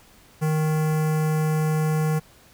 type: tone with notch filter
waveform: square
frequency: 155.56 Hz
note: D#3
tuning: in tune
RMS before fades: -22 dBFS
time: 0.41-2.2 s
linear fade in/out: 20 ms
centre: 3700 Hz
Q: 0.73
effects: pink hiss -53 dBFS RMS until 2.53 s